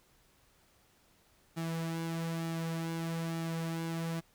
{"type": "tone with flanger", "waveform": "sawtooth", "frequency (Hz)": 164.81, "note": "E3", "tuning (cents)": 0, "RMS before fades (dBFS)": -36, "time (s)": [1.56, 4.21], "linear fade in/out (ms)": 20, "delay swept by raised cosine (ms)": [1.9, 4.5], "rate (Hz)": 1.1, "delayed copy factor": -0.55, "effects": ["pink hiss -67 dBFS RMS until 4.34 s"]}